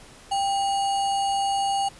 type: tone with sample-and-hold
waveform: sine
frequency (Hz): 790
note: G5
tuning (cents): +13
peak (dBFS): -21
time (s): 0.31-1.89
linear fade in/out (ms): 10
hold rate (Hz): 3675
effects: pink hiss -48 dBFS RMS until 1.99 s + resampled to 24000 Hz